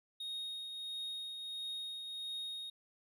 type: tone with tremolo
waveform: triangle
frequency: 3729 Hz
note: A#7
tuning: in tune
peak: -37 dBFS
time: 0.2-2.7 s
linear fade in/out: 5 ms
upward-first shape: triangle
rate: 1.5 Hz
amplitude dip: 40%
effects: none